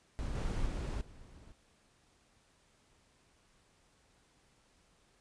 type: noise with level steps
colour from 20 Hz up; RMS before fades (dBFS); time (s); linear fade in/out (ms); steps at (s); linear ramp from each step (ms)
brown; -38 / -35 / -37 / -54; 0.19-1.52; 0; 0.35 / 0.66 / 1.01; 2
effects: pink hiss -69 dBFS RMS until 5.2 s + resampled to 22050 Hz